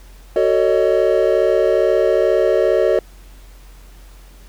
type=chord; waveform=triangle; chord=D# half-diminished seventh; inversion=first; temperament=just; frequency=373.4 / 448 / 560 / 622.3 Hz; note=F#4 / A4 / C#5 / D#5; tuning=+16 / +31 / +18 / 0 cents; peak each=-16 dBFS; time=0.36-2.99 s; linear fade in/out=2 ms; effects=added 45 Hz sine -39 dBFS peak until 4.48 s + pink hiss -49 dBFS RMS until 4.48 s